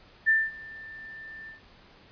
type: tone with ADSR envelope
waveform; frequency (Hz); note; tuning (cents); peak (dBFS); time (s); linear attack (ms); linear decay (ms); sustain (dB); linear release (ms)
sine; 1780; A6; +20; -17; 0.26-1.61; 27; 220; -23; 130
effects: pink hiss -55 dBFS RMS until 2.11 s + resampled to 11025 Hz